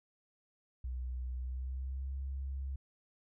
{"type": "tone with pitch glide", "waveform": "sine", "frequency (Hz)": [62.6, 67.48], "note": ["B1", "C#2"], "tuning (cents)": [24, -46], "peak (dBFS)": -36, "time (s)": [0.84, 2.76], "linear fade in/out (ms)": 5, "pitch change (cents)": 130, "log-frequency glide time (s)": [1.36, 2.15], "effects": []}